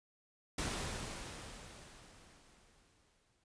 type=noise with exponential decay; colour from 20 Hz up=pink; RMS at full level=-37 dBFS; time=0.58-3.44 s; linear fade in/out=5 ms; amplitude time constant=620 ms; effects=resampled to 22050 Hz